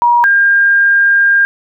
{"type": "tone pair in turn", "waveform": "sine", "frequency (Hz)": [955, 1606.1], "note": ["A#5", "G6"], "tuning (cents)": [42, 42], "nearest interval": "major sixth", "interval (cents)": 900, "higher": "second", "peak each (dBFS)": -6, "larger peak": "neither", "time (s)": [[0.02, 0.24], [0.24, 1.45]], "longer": "second", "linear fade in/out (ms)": 0, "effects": []}